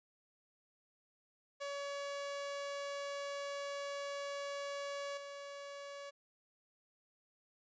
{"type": "tone with level steps", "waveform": "sawtooth", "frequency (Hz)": 565, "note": "C#5", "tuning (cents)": 33, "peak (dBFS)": [-36, -42], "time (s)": [1.6, 6.11], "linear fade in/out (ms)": 20, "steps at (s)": 5.17, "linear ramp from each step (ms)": 5, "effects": ["resampled to 16000 Hz"]}